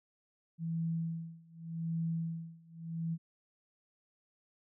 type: tone with tremolo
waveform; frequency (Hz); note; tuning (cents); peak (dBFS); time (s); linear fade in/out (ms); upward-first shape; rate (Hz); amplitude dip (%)
sine; 164.81; E3; 0; -31; 0.58-3.18; 50; sine; 0.85; 95
effects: none